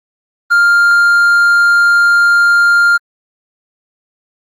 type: tone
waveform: triangle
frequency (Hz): 1400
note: F6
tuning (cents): +4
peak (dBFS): -4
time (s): 0.5-2.98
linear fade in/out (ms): 20
effects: Opus 24 kbps